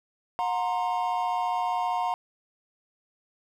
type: tone cluster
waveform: triangle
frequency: 725 / 931 / 1046 Hz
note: F#5 / A#5 / C6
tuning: -35 / -2 / -1 cents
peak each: -26 / -27 / -31 dBFS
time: 0.39-2.14 s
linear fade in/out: 0 ms
effects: none